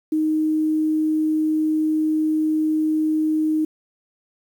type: tone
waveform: sine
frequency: 311.1 Hz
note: D#4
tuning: in tune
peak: -17 dBFS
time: 0.12-3.65 s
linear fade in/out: 5 ms
effects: 8-bit